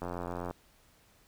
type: click train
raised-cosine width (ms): 1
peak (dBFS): -23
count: 44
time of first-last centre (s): 0.02-0.51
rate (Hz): 87.8
effects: pink hiss -64 dBFS RMS until 1.27 s